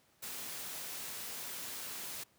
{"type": "noise", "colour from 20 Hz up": "white", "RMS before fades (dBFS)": -43, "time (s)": [0.22, 2.24], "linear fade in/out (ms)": 10, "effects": ["pink hiss -69 dBFS RMS until 2.38 s", "high-pass 100 Hz 12 dB/octave"]}